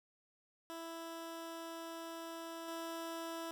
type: tone with level steps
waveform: 15% pulse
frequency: 330.6 Hz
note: E4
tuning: 5 cents sharp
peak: -38 / -35 dBFS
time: 0.7-3.51 s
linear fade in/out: 0 ms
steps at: 2.68 s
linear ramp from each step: 2 ms
effects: none